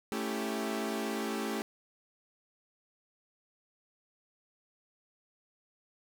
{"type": "chord", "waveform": "sawtooth", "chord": "A dominant seventh", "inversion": "none", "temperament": "equal", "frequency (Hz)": [220, 277.2, 329.6, 392], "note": ["A3", "C#4", "E4", "G4"], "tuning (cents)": [0, 0, 0, 0], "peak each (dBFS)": [-32, -36, -37, -34], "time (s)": [0.12, 1.62], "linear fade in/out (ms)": 0, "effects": []}